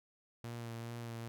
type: tone with vibrato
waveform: sawtooth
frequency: 116.8 Hz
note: A#2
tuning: 4 cents sharp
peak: -38 dBFS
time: 0.44-1.28 s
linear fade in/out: 0 ms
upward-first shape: sine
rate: 2.4 Hz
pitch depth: 23 cents each way
effects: none